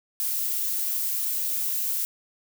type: noise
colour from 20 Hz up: violet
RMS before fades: -27 dBFS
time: 0.2-2.05 s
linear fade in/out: 0 ms
effects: none